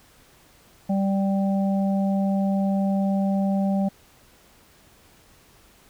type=harmonic tone; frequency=195.5 Hz; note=G3; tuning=4 cents flat; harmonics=1 / 3 / 4; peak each=-20 / -30 / -32 dBFS; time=0.89-3.89 s; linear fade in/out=10 ms; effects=pink hiss -55 dBFS RMS until 5.89 s